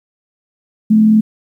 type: tone with frequency modulation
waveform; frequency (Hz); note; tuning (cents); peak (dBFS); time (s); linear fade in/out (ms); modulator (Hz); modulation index
sine; 216.6; A3; -27; -6; 0.9-1.21; 10; 40.9; 0.27
effects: 8-bit